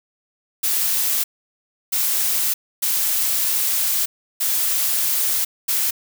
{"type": "noise bursts at uneven times", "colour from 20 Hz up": "blue", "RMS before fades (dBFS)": -20, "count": 5, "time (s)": [[0.63, 1.24], [1.92, 2.54], [2.82, 4.06], [4.4, 5.45], [5.68, 5.91]], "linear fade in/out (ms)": 10, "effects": []}